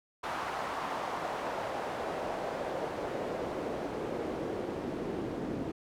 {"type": "noise with band-pass filter sweep", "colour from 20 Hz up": "pink", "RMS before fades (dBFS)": -36, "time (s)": [0.23, 5.72], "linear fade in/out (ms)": 10, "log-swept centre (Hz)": [1000, 300], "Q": 1.5, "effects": []}